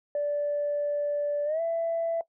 sine tone with pitch glide, 583 to 665.8 Hz, D5 to E5, -13 to +17 cents, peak -24 dBFS, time 0.15-2.21 s, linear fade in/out 2 ms, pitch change +230 cents, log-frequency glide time 1.45-1.61 s, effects noise-tail reverb RT60 0.1 s tail -19 dB re dry + tanh soft clip ceiling -21 dBFS

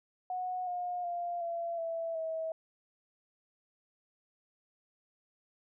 sine tone with pitch steps, 733 / 714.6 / 696.7 / 679.2 / 662.1 / 645.5 Hz, F#5 / F5 / F5 / F5 / E5 / E5, -16 / +40 / -4 / -48 / +7 / -37 cents, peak -33 dBFS, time 0.3-2.52 s, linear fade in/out 2 ms, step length 370 ms, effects none

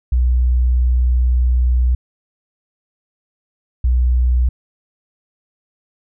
sine tone pair in turn, 61.74 / 61.74 Hz, B1 / B1, 0 / 0 cents, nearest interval unison, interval 0 cents, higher neither, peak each -11 dBFS, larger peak neither, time 0.12-1.95 / 3.84-4.49 s, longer first, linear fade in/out 5 ms, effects none

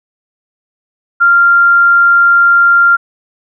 sine tone, 1390 Hz, F6, 9 cents flat, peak -4 dBFS, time 1.2-2.97 s, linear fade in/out 20 ms, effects none

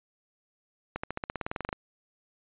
accelerating click train, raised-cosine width 0.5 ms, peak -17 dBFS, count 15, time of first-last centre 0.96-1.728 s, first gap 75 ms, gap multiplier 0.95, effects resampled to 8000 Hz

